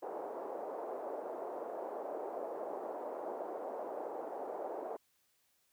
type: band-pass noise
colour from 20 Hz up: white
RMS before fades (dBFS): -42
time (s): 0.02-4.97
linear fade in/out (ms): 10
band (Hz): 380 to 730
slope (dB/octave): 24
effects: white hiss -75 dBFS RMS until 5.72 s